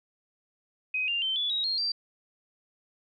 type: tone with pitch steps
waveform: sine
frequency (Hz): 2517 / 2793 / 3099 / 3438 / 3815 / 4233 / 4697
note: D#7 / F7 / G7 / A7 / A#7 / C8 / D8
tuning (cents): +19 / -1 / -21 / -41 / +39 / +19 / -1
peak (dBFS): -26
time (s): 0.94-1.92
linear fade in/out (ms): 5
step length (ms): 140
effects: none